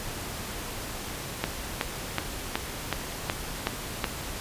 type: click train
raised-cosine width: 0.3 ms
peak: -9 dBFS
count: 8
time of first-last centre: 1.44-4.042 s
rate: 2.69 Hz
effects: pink hiss -36 dBFS RMS until 4.4 s + resampled to 32000 Hz